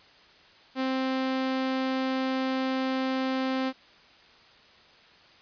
sawtooth tone, 262.3 Hz, C4, 4 cents sharp, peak -22 dBFS, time 0.75-3.73 s, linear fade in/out 50 ms, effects white hiss -55 dBFS RMS until 5.41 s + resampled to 11025 Hz

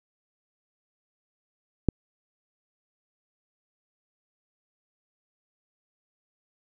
click, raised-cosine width 3 ms, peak -7 dBFS, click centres 1.887 s, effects none

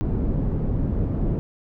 pink low-pass noise, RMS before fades -23 dBFS, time 0.01-1.39 s, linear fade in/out 0 ms, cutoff 310 Hz, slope 12 dB/octave, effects none

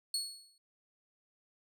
30% pulse tone with exponential decay, 4364 Hz, C#8, 28 cents flat, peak -27 dBFS, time 0.14-0.58 s, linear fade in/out 2 ms, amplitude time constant 95 ms, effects none

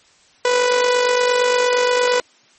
sawtooth tone with amplitude modulation, 493.9 Hz, B4, in tune, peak -8 dBFS, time 0.45-2.2 s, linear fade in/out 2 ms, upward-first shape sine, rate 48.7 Hz, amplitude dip 45%, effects white hiss -53 dBFS RMS until 2.58 s + MP3 32 kbps

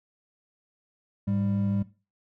triangle tone pair together, 104.99 / 198.2 Hz, G#2 / G3, +19 / +19 cents, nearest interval major seventh, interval 1100 cents, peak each -26 / -24 dBFS, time 1.27-1.83 s, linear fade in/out 10 ms, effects noise-tail reverb RT60 0.3 s tail -17 dB re dry

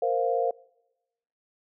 sine chord, Bb suspended second, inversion none, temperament equal, 466.2 / 523.3 / 698.5 Hz, Bb4 / C5 / F5, 0 / 0 / 0 cents, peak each -27 dBFS, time 0.02-0.51 s, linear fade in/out 5 ms, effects noise-tail reverb RT60 1.0 s tail -25 dB re dry

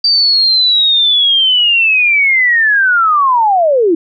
sine linear sweep, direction down, 4672 to 311.1 Hz, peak -7 dBFS, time 0.04-3.95 s, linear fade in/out 5 ms, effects none

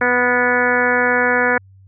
harmonic tone with a mistuned harmonic, 246.9 Hz, B3, in tune, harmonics 1 / 2 / 3 / 4 / 5 / 6 / 7 / 8 / 9, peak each -24 / -19 / -24 / -23 / -28 / -19 / -19 / -26 / -26 dBFS, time 0.01-1.58 s, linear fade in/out 5 ms, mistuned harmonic 6, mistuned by -22 cents, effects added 96 Hz sine -43 dBFS peak until 1.87 s

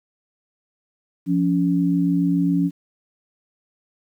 sine tone pair together, 174.3 / 281.5 Hz, F3 / C#4, -3 / +27 cents, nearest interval minor sixth, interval 830 cents, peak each -19 dBFS, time 1.26-2.71 s, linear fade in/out 50 ms, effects 9-bit

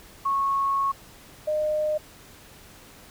sine tone pair in turn, 1100 / 610.4 Hz, C#6 / D#5, -14 / -33 cents, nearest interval minor seventh, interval 1019 cents, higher first, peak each -21 / -22 dBFS, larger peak first, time 0.25-0.92 / 1.47-1.98 s, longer first, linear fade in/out 10 ms, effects pink hiss -49 dBFS RMS until 3.1 s

